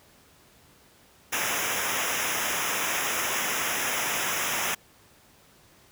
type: noise with comb filter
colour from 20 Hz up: pink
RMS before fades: -28 dBFS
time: 1.32-4.75 s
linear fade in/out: 10 ms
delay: 0.23 ms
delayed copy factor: -0.95
effects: pink hiss -57 dBFS RMS until 5.91 s + high-pass 60 Hz 12 dB/octave